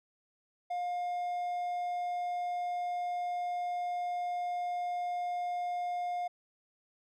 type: tone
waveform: triangle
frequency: 710 Hz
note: F5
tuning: 28 cents sharp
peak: -30 dBFS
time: 0.7-6.28 s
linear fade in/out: 10 ms
effects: none